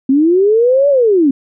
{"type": "linear two-way sweep", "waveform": "sine", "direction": "up then down", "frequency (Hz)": [257.9, 580, 257.9], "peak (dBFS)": -7, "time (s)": [0.09, 1.31], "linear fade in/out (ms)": 5, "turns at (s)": 0.89, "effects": []}